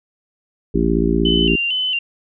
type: harmonic tone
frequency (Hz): 56.6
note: A1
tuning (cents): +50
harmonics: 1 / 3 / 4 / 5 / 6 / 7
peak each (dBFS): -21 / -21 / -21 / -21 / -21 / -21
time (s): 0.74-1.56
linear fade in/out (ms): 10
type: tone with vibrato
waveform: sine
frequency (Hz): 2900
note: F#7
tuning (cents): -35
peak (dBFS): -17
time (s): 1.25-1.99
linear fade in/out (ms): 5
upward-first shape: square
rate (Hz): 2.2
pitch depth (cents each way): 73
effects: none